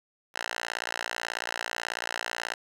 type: tone with high-pass filter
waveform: 5% pulse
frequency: 58.27 Hz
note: A#1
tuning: in tune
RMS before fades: -34 dBFS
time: 0.34-2.55 s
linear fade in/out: 20 ms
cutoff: 1200 Hz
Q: 1.4
effects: low-pass 8000 Hz 12 dB/octave + 9-bit